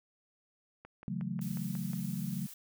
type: click train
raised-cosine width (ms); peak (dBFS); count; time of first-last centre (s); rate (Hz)
0.5; -34; 7; 0.85-1.933; 5.54
type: chord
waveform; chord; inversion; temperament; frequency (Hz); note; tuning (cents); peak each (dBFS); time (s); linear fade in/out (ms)
sine; F# minor seventh; second; equal with one note detuned; 138.59 / 164.24 / 185 / 220; C#3 / E3 / F#3 / A3; 0 / -6 / 0 / 0; -40 / -41 / -37 / -40; 1.08-2.47; 0
type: noise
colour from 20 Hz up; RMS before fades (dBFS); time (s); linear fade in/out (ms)
blue; -49; 1.41-2.54; 5
effects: none